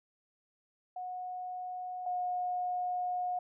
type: tone pair in turn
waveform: sine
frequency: 730 / 722.4 Hz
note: F#5 / F#5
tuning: -24 / -42 cents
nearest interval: unison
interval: 18 cents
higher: first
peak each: -37 / -31 dBFS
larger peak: second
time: 0.96-2.06 / 2.06-3.39 s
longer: second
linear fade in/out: 5 ms
effects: none